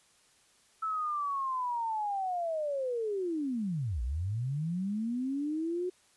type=linear two-way sweep; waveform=sine; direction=down then up; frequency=1318.5 to 55 to 368.8 Hz; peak=-30 dBFS; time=0.82-5.9 s; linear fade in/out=10 ms; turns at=4.02 s; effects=white hiss -65 dBFS RMS until 6.16 s + resampled to 24000 Hz